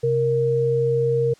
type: tone pair together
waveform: sine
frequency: 131.77 / 466.2 Hz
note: C3 / A#4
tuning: +13 / 0 cents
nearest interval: octave + minor seventh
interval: 2187 cents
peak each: -23 / -18 dBFS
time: 0.03-1.34 s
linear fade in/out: 10 ms
effects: white hiss -54 dBFS RMS until 1.39 s + low-pass 7000 Hz 12 dB/octave